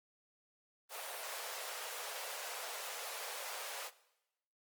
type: high-pass noise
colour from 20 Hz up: pink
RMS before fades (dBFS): -44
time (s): 0.89-3.91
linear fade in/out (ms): 50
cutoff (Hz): 470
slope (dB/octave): 48
effects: noise-tail reverb RT60 0.9 s tail -18 dB re dry + Opus 32 kbps